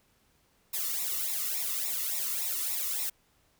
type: noise with flanger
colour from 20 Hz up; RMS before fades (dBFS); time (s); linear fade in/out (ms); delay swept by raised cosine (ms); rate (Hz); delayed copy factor
blue; -32; 0.73-3.1; 10; 0.64 to 1.29; 3.5; -0.9
effects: pink hiss -68 dBFS RMS until 3.59 s